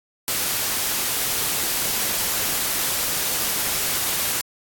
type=noise; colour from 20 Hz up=white; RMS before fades=-23 dBFS; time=0.28-4.41 s; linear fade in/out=0 ms; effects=AAC 64 kbps